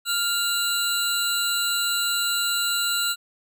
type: tone pair together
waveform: 25% pulse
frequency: 1400 / 3963 Hz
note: F6 / B7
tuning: +4 / +5 cents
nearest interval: octave + tritone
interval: 1801 cents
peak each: -21 dBFS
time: 0.05-3.16 s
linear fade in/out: 50 ms
effects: none